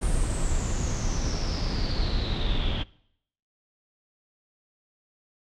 brown noise with low-pass filter sweep, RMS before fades -26 dBFS, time 0.01-2.84 s, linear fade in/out 20 ms, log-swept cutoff 9200 to 3200 Hz, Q 9.4, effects noise-tail reverb RT60 0.7 s tail -22 dB re dry

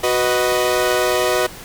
sawtooth chord, B major, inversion second, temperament equal, 370 / 493.9 / 622.3 Hz, F#4 / B4 / D#5, 0 / 0 / 0 cents, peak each -16 dBFS, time 0.03-1.47 s, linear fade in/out 10 ms, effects pink hiss -36 dBFS RMS until 1.64 s

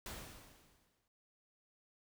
pink noise with exponential decay, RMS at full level -44 dBFS, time 0.06-1.08 s, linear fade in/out 1 ms, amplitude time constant 220 ms, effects none

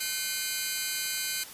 10% pulse tone cluster, 1527 / 2132 / 2439 / 3973 Hz, G6 / C7 / D#7 / B7, -46 / +32 / -35 / +10 cents, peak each -27 dBFS, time 0-1.44 s, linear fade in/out 10 ms, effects white hiss -45 dBFS RMS until 1.53 s + resampled to 32000 Hz

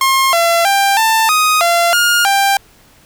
sawtooth tone with pitch steps, 1070 / 678 / 792 / 890 / 1249 / 686 / 1420 / 791 Hz, C6 / E5 / G5 / A5 / D#6 / F5 / F6 / G5, +38 / +49 / +18 / +20 / +6 / -31 / +28 / +15 cents, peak -6 dBFS, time 0.01-2.57 s, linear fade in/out 2 ms, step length 320 ms, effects pink hiss -47 dBFS RMS until 3.05 s

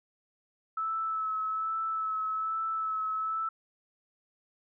sine tone with vibrato, 1305 Hz, E6, 18 cents flat, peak -29 dBFS, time 0.77-3.49 s, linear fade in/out 5 ms, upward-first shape sine, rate 1.2 Hz, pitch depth 19 cents each way, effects none

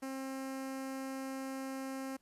sawtooth tone with notch filter, 266.7 Hz, C4, 33 cents sharp, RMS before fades -41 dBFS, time 0.02-2.17 s, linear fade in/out 10 ms, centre 3500 Hz, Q 1.5, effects pink hiss -75 dBFS RMS until 2.21 s + resampled to 32000 Hz

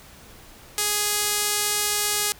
sawtooth tone with band-pass filter, 415.3 Hz, G#4, in tune, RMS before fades -24 dBFS, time 0.78-2.32 s, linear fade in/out 0 ms, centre 9700 Hz, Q 0.73, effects pink hiss -47 dBFS RMS until 2.39 s

